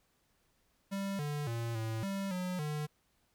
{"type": "tone with pitch steps", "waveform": "square", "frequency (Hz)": [196.7, 147.1, 116.2, 111.7, 196, 181.8, 150.3], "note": ["G3", "D3", "A#2", "A2", "G3", "F#3", "D3"], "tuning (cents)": [6, 3, -5, 27, 0, -30, 40], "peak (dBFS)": -35, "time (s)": [0.91, 2.87], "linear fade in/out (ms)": 20, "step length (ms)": 280, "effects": ["pink hiss -74 dBFS RMS until 3.34 s"]}